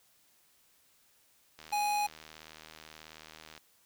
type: click train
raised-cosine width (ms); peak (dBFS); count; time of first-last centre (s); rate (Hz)
0.2; -31; 157; 1.59-3.577; 78.5
type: tone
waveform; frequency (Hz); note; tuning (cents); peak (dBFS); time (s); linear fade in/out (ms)
square; 830.6; G#5; 0; -29; 1.72-2.07; 10
effects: white hiss -67 dBFS RMS until 3.85 s